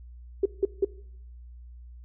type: tone bursts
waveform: sine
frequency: 392 Hz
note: G4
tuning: in tune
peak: -18 dBFS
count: 3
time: 0.43-0.848 s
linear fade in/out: 5 ms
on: 26 ms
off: 170 ms
effects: noise-tail reverb RT60 0.7 s tail -21 dB re dry + added 60 Hz sine -43 dBFS peak until 2.04 s